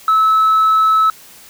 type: tone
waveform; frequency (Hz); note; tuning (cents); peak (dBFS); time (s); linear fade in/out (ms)
sine; 1300; E6; -24; -7; 0.08-1.1; 2
effects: tanh soft clip ceiling -7 dBFS + white hiss -41 dBFS RMS until 1.49 s